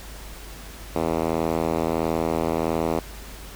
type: tone with band-pass filter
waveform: 5% pulse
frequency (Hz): 81.5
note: E2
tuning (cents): -19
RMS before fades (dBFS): -24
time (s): 0.95-3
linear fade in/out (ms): 10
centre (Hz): 380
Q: 0.62
effects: added 50 Hz sine -39 dBFS peak until 3.55 s + pink hiss -42 dBFS RMS until 3.55 s